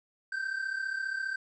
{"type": "tone pair together", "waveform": "triangle", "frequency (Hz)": [1533.1, 1568], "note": ["G6", "G6"], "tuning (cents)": [-39, 0], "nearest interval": "unison", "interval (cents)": 39, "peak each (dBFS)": [-35, -31], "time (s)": [0.32, 1.36], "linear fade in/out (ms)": 5, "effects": ["resampled to 22050 Hz", "11-bit"]}